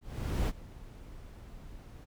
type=noise with ADSR envelope; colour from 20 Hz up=brown; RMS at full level=-28 dBFS; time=0.01-2.06 s; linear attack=470 ms; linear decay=39 ms; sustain=-20 dB; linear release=33 ms; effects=none